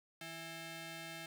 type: ring-modulated tone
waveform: 10% pulse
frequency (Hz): 493.9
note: B4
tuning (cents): 0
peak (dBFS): -34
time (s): 0.21-1.26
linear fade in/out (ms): 2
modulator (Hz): 1150
effects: none